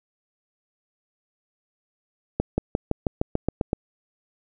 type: accelerating click train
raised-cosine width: 2 ms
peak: -8 dBFS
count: 10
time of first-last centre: 2.4-3.731 s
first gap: 180 ms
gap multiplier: 0.95
effects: none